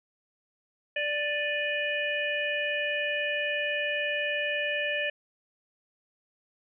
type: harmonic tone with a mistuned harmonic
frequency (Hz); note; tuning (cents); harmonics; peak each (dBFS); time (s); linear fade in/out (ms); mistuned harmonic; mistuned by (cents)
587.3; D5; 0; 1 / 3 / 4 / 5; -32 / -31 / -32 / -36; 0.96-5.1; 5; 4; +85
effects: none